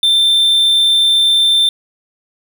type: tone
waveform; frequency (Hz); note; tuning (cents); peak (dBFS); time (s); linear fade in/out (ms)
triangle; 3566; A7; +22; -7; 0.03-1.69; 2
effects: none